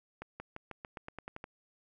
accelerating click train, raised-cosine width 0.5 ms, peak -27 dBFS, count 11, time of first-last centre 0.22-1.441 s, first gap 180 ms, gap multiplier 0.91, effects none

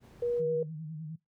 brown noise, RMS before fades -47 dBFS, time 0-0.43 s, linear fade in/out 50 ms
sine tone, 480 Hz, B4, 49 cents flat, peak -27 dBFS, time 0.22-0.63 s, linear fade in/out 5 ms
sine tone with vibrato, 156.8 Hz, D#3, 14 cents sharp, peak -37 dBFS, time 0.39-1.16 s, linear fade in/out 10 ms, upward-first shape sine, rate 9.9 Hz, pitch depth 69 cents each way
effects noise-tail reverb RT60 0.2 s tail -22 dB re dry + high-pass 80 Hz 12 dB/octave

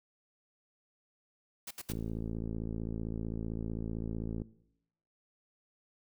white noise bursts, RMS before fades -42 dBFS, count 3, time 1.67-1.925 s, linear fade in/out 5 ms, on 39 ms, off 69 ms
click train, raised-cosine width 3 ms, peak -25 dBFS, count 141, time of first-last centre 1.9-4.418 s, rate 55.6 Hz
effects noise-tail reverb RT60 0.8 s tail -19 dB re dry

